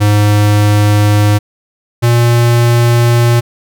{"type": "tone pair in turn", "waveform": "square", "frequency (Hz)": [104.1, 118.84], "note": ["G#2", "A#2"], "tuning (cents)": [5, 34], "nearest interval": "major second", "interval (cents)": 229, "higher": "second", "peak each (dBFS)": -7, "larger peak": "neither", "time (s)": [[0, 1.39], [2.02, 3.41]], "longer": "neither", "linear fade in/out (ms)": 20, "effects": []}